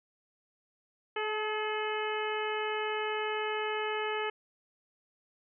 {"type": "harmonic tone with a mistuned harmonic", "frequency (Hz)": 427.6, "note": "A4", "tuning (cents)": -49, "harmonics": [1, 2, 3, 4, 5, 6, 7], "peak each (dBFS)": [-34, -37, -39, -40, -41, -42, -42], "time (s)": [1.16, 4.3], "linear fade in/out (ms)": 5, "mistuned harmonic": 2, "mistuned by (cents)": 21, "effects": []}